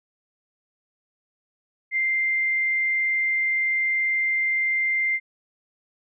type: tone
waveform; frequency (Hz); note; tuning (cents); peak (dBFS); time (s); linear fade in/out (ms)
sine; 2093; C7; 0; -20; 1.91-5.2; 50
effects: none